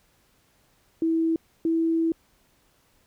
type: tone pair in turn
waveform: sine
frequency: 326.2 / 327.8 Hz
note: E4 / E4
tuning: -18 / -10 cents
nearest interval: unison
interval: 8 cents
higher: second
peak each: -20 dBFS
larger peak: neither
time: 1.02-1.36 / 1.65-2.12 s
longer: second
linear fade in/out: 2 ms
effects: pink hiss -64 dBFS RMS until 3.06 s